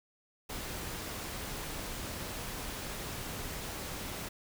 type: noise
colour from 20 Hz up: pink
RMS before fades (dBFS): -40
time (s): 0.49-4.29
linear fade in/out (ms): 10
effects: none